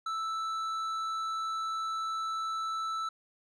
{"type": "tone with tanh clipping", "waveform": "sine", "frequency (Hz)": 1318.5, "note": "E6", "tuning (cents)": 0, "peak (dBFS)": -33, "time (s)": [0.06, 3.09], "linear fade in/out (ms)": 5, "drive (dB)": 9, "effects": []}